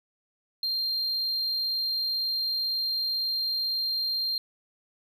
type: tone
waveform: sine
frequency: 4186 Hz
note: C8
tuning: in tune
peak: -23 dBFS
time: 0.63-4.38 s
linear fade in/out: 2 ms
effects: tanh soft clip ceiling -25 dBFS